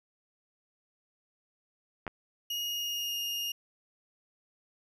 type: clicks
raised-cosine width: 0.5 ms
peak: -22 dBFS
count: 2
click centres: 2.067 / 2.078 s
type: tone with pitch glide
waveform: 35% pulse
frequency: 2873 to 2840 Hz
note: F7 to F7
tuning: +48 to +28 cents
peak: -30 dBFS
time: 2.5-3.52 s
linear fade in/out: 5 ms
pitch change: -20 cents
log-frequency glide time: 2.64-3.18 s
effects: none